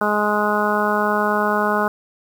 harmonic tone, 209.2 Hz, G#3, 13 cents sharp, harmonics 1 / 2 / 3 / 4 / 5 / 6 / 7, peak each -24 / -24 / -24 / -24 / -24 / -24 / -24 dBFS, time 0.01-1.88 s, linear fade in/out 2 ms, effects 7-bit

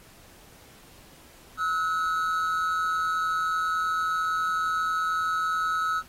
triangle tone pair together, 1294.4 / 1464 Hz, E6 / F#6, -32 / -19 cents, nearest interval major second, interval 213 cents, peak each -23 / -29 dBFS, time 1.57-6.03 s, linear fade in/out 50 ms, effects pink hiss -53 dBFS RMS until 6.08 s + AAC 48 kbps

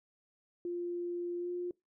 sine tone with pitch glide, 349.2 to 354.1 Hz, F4 to F4, 0 to +24 cents, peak -34 dBFS, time 0.65-1.71 s, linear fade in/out 2 ms, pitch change +24 cents, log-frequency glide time 1.39-1.5 s, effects noise-tail reverb RT60 0.2 s tail -24 dB re dry

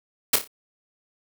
white noise with echo, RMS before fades -17 dBFS, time 0.33-0.36 s, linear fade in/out 5 ms, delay 29 ms, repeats 4, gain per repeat -8 dB, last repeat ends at 0.476 s, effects none

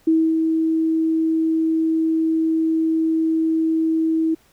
sine tone with ADSR envelope, 322 Hz, E4, 41 cents flat, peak -12 dBFS, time 0.07-4.35 s, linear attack 7 ms, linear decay 260 ms, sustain -4 dB, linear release 12 ms, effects pink hiss -57 dBFS RMS until 4.52 s

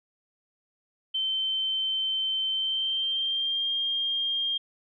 sine tone with pitch glide, 3095 to 3212 Hz, G7 to G7, -23 to +41 cents, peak -25 dBFS, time 1.14-4.58 s, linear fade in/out 10 ms, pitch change +64 cents, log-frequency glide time 2.51-3.71 s, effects none

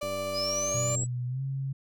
35% pulse tone, 587.3 Hz, D5, in tune, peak -29 dBFS, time 0.01-0.96 s, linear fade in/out 10 ms
click train, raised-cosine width 2 ms, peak -29 dBFS, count 97, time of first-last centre 0.03-1.034 s, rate 95.6 Hz
sine linear sweep, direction up, 4848 to 7890 Hz, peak -29 dBFS, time 0.33-1.07 s, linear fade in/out 50 ms
sine tone with pitch glide, 123.47 to 135.42 Hz, B2 to C#3, 0 to -40 cents, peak -29 dBFS, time 0.74-1.73 s, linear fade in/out 10 ms, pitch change +160 cents, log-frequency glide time 1.27-1.42 s
effects none

